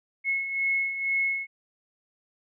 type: beating tone pair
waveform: sine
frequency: 2180 / 2182.1 Hz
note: C#7 / C#7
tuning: -29 / -28 cents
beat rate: 2.1 Hz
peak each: -32 / -25 dBFS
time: 0.24-1.47 s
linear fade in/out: 50 ms
effects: none